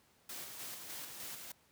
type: noise with tremolo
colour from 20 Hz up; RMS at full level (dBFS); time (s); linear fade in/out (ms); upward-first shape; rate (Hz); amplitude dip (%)
white; -45; 0.29-1.52; 5; square; 3.3; 35
effects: pink hiss -69 dBFS RMS until 1.71 s + high-pass 80 Hz 12 dB/octave